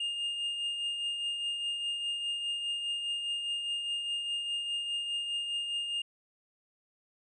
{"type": "tone with tremolo", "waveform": "triangle", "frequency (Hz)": 2825, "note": "F7", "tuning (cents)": 19, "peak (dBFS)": -28, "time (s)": [0, 6.02], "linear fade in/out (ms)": 5, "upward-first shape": "triangle", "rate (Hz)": 4.9, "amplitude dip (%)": 45, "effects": ["resampled to 24000 Hz"]}